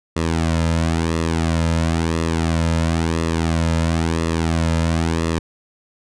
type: tone with flanger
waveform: sawtooth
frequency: 82.1 Hz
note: E2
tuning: 6 cents flat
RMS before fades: -19 dBFS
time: 0.16-5.39 s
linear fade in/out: 5 ms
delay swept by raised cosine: 1.3 to 2.7 ms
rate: 0.98 Hz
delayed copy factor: -0.65
effects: resampled to 22050 Hz